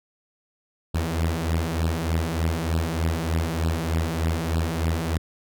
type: beating tone pair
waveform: sawtooth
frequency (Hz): 80.3 / 83.6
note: E2 / E2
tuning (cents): -45 / +25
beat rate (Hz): 3.3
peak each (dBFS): -21 / -22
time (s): 0.94-5.18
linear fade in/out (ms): 10
effects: none